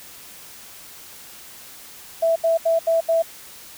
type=tone bursts; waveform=sine; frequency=659.3 Hz; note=E5; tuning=in tune; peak=-15 dBFS; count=5; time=2.22-3.224 s; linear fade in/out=10 ms; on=140 ms; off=76 ms; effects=white hiss -42 dBFS RMS until 3.77 s